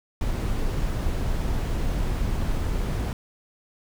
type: noise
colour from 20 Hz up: brown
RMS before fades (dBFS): -25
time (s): 0.21-3.13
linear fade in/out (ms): 2
effects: none